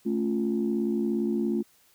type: chord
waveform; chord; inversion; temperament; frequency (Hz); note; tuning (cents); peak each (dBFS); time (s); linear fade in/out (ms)
sine; A augmented; none; equal; 220 / 277.2 / 349.2; A3 / C#4 / E#4; 0 / 0 / 0; -26 / -31 / -28; 0.05-1.63; 20
effects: tanh soft clip ceiling -16 dBFS + white hiss -62 dBFS RMS until 1.94 s